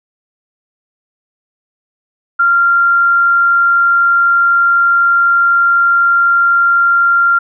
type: tone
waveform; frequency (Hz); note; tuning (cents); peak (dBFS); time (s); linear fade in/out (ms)
sine; 1386; F6; -14; -7; 2.39-7.39; 10
effects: none